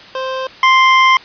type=tone pair in turn; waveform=25% pulse; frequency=523.3 / 1046.6 Hz; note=C5 / C6; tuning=0 / 0 cents; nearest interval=octave; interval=1200 cents; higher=second; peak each=-15 / -3 dBFS; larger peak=second; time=0.15-0.47 / 0.63-1.17 s; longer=second; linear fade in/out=2 ms; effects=white hiss -37 dBFS RMS until 1.24 s + resampled to 11025 Hz